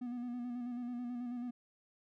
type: tone with vibrato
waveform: triangle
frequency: 243.6 Hz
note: B3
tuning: 24 cents flat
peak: -36 dBFS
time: 0.01-1.51 s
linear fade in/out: 10 ms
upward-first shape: square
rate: 9.2 Hz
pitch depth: 30 cents each way
effects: none